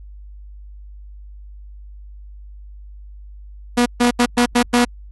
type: tone bursts at uneven times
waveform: sawtooth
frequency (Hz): 242.2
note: B3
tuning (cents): -34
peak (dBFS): -8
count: 6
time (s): 3.77-3.86 / 4-4.11 / 4.19-4.26 / 4.37-4.46 / 4.55-4.63 / 4.73-4.85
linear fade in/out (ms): 10
effects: added 50 Hz sine -35 dBFS peak until 5.11 s + AAC 32 kbps